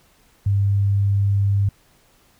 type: tone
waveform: sine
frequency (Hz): 99.8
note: G2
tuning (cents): +32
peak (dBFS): -15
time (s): 0.46-1.69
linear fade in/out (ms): 5
effects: pink hiss -57 dBFS RMS until 2.39 s